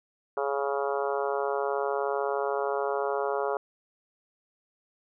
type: harmonic tone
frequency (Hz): 139.5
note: C#3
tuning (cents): +11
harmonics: 3 / 4 / 5 / 6 / 7 / 8 / 9 / 10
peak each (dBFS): -30 / -32 / -34 / -36 / -37 / -38 / -39 / -40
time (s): 0.37-3.57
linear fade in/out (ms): 2
effects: none